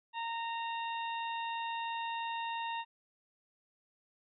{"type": "harmonic tone", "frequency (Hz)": 923, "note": "A#5", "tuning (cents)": -17, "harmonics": [1, 2, 3, 4], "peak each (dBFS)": [-36, -45, -44, -47], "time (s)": [0.13, 2.85], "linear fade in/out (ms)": 50, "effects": []}